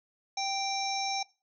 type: harmonic tone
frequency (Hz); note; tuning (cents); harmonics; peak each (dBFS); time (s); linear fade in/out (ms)
784; G5; 0; 1 / 3 / 5 / 7 / 8; -32 / -39 / -39 / -37 / -40; 0.37-1.23; 5
effects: noise-tail reverb RT60 0.3 s tail -20 dB re dry